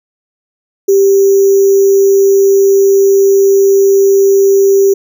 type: tone with sample-and-hold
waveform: sine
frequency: 392 Hz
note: G4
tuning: in tune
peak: -4 dBFS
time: 0.88-4.94 s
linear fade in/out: 10 ms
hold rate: 6300 Hz
effects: none